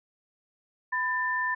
sine tone pair together, 1000 / 1781.8 Hz, B5 / A6, +21 / +21 cents, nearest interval minor seventh, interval 1000 cents, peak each -30 / -27 dBFS, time 0.92-1.55 s, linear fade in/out 10 ms, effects none

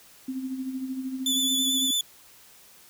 sine tone with tremolo, 261.6 Hz, C4, in tune, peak -27 dBFS, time 0.28-1.91 s, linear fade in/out 5 ms, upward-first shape sine, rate 13 Hz, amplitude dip 55%
sawtooth tone with vibrato, 3482 Hz, A7, 19 cents flat, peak -20 dBFS, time 1.26-2.01 s, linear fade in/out 2 ms, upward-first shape sine, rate 9 Hz, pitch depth 25 cents each way
effects white hiss -53 dBFS RMS until 2.89 s

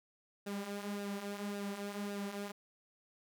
sawtooth tone with flanger, 202.4 Hz, G#3, 44 cents flat, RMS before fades -41 dBFS, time 0.46-2.52 s, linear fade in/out 10 ms, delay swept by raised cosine 0.91 to 6.01 ms, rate 1.8 Hz, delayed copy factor -0.6, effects none

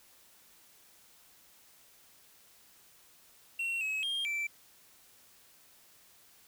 triangle tone with pitch steps, 2726 / 2565 / 3217 / 2334 Hz, F7 / E7 / G7 / D7, -43 / -48 / +44 / -11 cents, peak -30 dBFS, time 3.59-4.47 s, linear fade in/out 5 ms, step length 220 ms, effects white hiss -61 dBFS RMS until 6.47 s

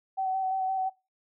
sine tone with vibrato, 760 Hz, F#5, 46 cents sharp, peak -26 dBFS, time 0.17-0.9 s, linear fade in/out 20 ms, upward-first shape square, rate 5.8 Hz, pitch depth 15 cents each way, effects noise-tail reverb RT60 0.3 s tail -24 dB re dry

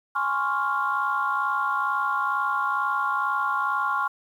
sine chord, Db major seventh, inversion second, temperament equal, 830.6 / 1046.5 / 1108.7 / 1396.9 Hz, Ab5 / C6 / Db6 / F6, 0 / 0 / 0 / 0 cents, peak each -30 / -29 / -26 / -26 dBFS, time 0.15-4.08 s, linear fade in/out 10 ms, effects tanh soft clip ceiling -13 dBFS + 9-bit

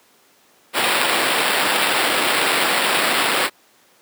white noise with sample-and-hold, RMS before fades -18 dBFS, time 0.73-3.5 s, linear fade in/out 50 ms, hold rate 6300 Hz, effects pink hiss -54 dBFS RMS until 4.01 s + high-pass 300 Hz 12 dB/octave

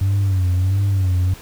sine tone with vibrato, 94.8 Hz, F#2, 43 cents sharp, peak -12 dBFS, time 0.01-1.34 s, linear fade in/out 5 ms, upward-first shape sine, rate 1.5 Hz, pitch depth 89 cents each way, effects tanh soft clip ceiling -13 dBFS + pink hiss -41 dBFS RMS until 1.41 s

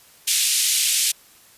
white band-pass noise, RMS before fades -20 dBFS, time 0.27-1.12 s, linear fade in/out 10 ms, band 2500 to 11000 Hz, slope 24 dB/octave, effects white hiss -51 dBFS RMS until 1.57 s + resampled to 32000 Hz

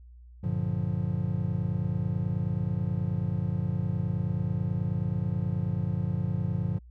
triangle chord, G minor seventh, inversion none, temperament just, 98 / 117.6 / 147 / 176.4 Hz, G2 / Bb2 / D3 / F3, 0 / +16 / +2 / +18 cents, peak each -30 dBFS, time 0.43-6.79 s, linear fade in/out 10 ms, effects added 60 Hz sine -47 dBFS peak until 6.9 s

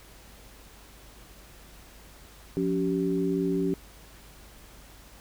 sine tone cluster, 177.1 / 282 / 384.4 Hz, F3 / C#4 / G4, +24 / +30 / -34 cents, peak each -29 / -28 / -28 dBFS, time 2.57-3.74 s, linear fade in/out 0 ms, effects added 50 Hz sine -52 dBFS peak until 5.2 s + pink hiss -52 dBFS RMS until 5.2 s

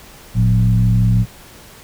sine tone with frequency modulation, 113.1 Hz, A2, 48 cents sharp, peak -10 dBFS, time 0.34-1.26 s, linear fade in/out 50 ms, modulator 66.1 Hz, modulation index 0.85, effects pink hiss -41 dBFS RMS until 1.83 s

